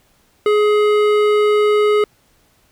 triangle tone with hard clipping, 420 Hz, G#4, 19 cents sharp, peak -13 dBFS, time 0.46-2.04 s, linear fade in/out 2 ms, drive 17 dB, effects pink hiss -57 dBFS RMS until 2.71 s

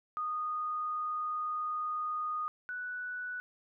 sine tone pair in turn, 1234 / 1481.5 Hz, D#6 / F#6, -15 / +2 cents, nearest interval minor third, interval 317 cents, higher second, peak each -32 / -36 dBFS, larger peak first, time 0.17-2.48 / 2.69-3.4 s, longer first, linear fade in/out 0 ms, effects none

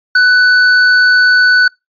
sine tone with hard clipping, 1492 Hz, F#6, 14 cents sharp, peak -7 dBFS, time 0.15-1.68 s, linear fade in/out 5 ms, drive 14 dB, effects noise-tail reverb RT60 0.2 s tail -26 dB re dry + resampled to 11025 Hz

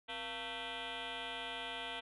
sine tone with frequency modulation, 1975.5 Hz, B6, in tune, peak -38 dBFS, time 0.08-2.01 s, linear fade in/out 20 ms, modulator 214 Hz, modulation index 7.1, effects tanh soft clip ceiling -38 dBFS

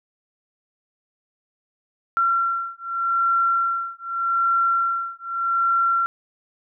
sine beating tone pair, 1364 / 1364.83 Hz, F6 / F6, -41 / -40 cents, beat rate 0.83 Hz, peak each -22 dBFS, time 2.17-6.06 s, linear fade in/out 0 ms, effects none

